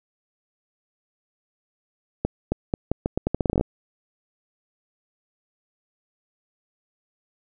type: accelerating click train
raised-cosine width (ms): 2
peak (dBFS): -8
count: 16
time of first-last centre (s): 2.25-3.611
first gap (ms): 270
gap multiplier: 0.81
effects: none